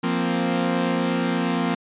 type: chord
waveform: sawtooth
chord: F suspended fourth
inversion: none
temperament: equal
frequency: 174.61 / 233.1 / 261.6 Hz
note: F3 / Bb3 / C4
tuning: 0 / 0 / 0 cents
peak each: -21 / -21 / -21 dBFS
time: 0.03-1.75 s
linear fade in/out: 10 ms
effects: resampled to 8000 Hz